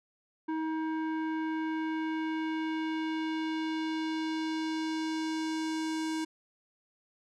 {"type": "tone with low-pass filter sweep", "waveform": "square", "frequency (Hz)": 317.4, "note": "D#4", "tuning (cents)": 35, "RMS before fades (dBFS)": -33, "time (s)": [0.48, 6.25], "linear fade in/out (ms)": 10, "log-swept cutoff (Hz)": [1300, 8000], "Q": 1.2, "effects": []}